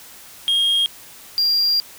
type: tone pair in turn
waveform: sine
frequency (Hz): 3246 / 4774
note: G#7 / D8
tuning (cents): -40 / +28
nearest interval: perfect fifth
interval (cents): 668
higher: second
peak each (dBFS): -12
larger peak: neither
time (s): 0.48-0.86 / 1.38-1.8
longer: second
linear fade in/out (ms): 0
effects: tanh soft clip ceiling -14 dBFS + white hiss -42 dBFS RMS until 1.98 s